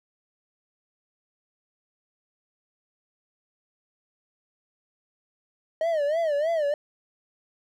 triangle tone with vibrato, 620 Hz, D#5, 6 cents flat, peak -20 dBFS, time 5.81-6.74 s, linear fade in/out 2 ms, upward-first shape sine, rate 3.2 Hz, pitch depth 150 cents each way, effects none

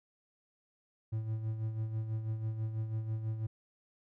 triangle tone with tremolo, 110.3 Hz, A2, 5 cents sharp, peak -29 dBFS, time 1.12-3.47 s, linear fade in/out 10 ms, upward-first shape sine, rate 6.1 Hz, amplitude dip 55%, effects none

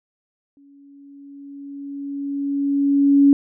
sine tone with exponential growth, 280.8 Hz, C#4, 22 cents sharp, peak -8 dBFS, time 0.57-3.33 s, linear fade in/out 1 ms, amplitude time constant 600 ms, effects none

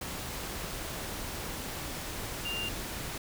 sine tone in noise, 2794 Hz, F7, in tune, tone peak -33 dBFS, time 2.45-2.69 s, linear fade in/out 5 ms, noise pink, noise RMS -38 dBFS, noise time 0.01-3.18 s, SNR +2 dB, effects none

